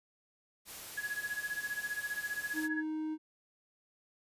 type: noise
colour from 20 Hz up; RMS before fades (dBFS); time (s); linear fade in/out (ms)
white; -46; 0.65-2.69; 50
type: tone with tremolo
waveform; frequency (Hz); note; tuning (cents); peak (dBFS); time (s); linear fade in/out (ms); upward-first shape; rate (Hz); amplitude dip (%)
sine; 1679; G#6; +18; -32; 0.97-2.83; 10; sine; 15; 85
type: tone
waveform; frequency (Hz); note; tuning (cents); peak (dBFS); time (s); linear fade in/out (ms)
triangle; 311.7; D#4; +3; -32; 2.53-3.18; 50
effects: resampled to 32000 Hz